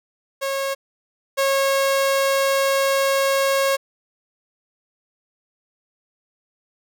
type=tone pair in turn; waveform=sawtooth; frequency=546 / 546 Hz; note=C#5 / C#5; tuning=-26 / -26 cents; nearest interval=unison; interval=0 cents; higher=neither; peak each=-18 / -13 dBFS; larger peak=second; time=0.41-0.75 / 1.37-3.77 s; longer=second; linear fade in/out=20 ms; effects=none